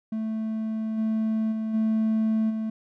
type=tone with level steps; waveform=triangle; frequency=220 Hz; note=A3; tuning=in tune; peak=-24 / -20 / -24 / -18 / -24 dBFS; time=0.12-2.7 s; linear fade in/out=5 ms; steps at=0.97 / 1.51 / 1.73 / 2.49 s; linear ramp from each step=20 ms; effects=tanh soft clip ceiling -14 dBFS